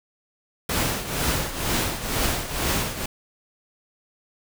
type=noise with tremolo; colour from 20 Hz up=pink; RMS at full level=-22 dBFS; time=0.69-3.06 s; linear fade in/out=5 ms; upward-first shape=triangle; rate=2.1 Hz; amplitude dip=75%; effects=none